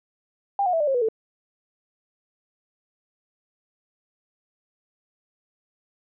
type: tone with pitch steps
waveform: sine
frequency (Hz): 798 / 723.4 / 655.7 / 594.4 / 538.8 / 488.4 / 442.7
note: G5 / F#5 / E5 / D5 / C#5 / B4 / A4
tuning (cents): +31 / -39 / -9 / +21 / -49 / -19 / +11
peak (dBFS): -19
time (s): 0.59-1.087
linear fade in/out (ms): 2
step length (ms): 71
effects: none